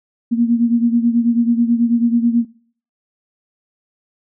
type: beating tone pair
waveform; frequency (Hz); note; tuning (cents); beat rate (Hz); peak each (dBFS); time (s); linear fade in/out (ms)
sine; 233.1 / 242.3; A#3 / B3; 0 / -33; 9.2; -13 / -18; 0.31-2.45; 20
effects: noise-tail reverb RT60 0.5 s tail -20 dB re dry